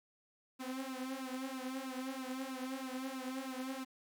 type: tone with flanger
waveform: sawtooth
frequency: 261.5 Hz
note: C4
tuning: 1 cent flat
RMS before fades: -42 dBFS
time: 0.59-3.85 s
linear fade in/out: 20 ms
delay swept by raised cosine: 0.74 to 4.74 ms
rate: 3.1 Hz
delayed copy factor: +0.95
effects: 11-bit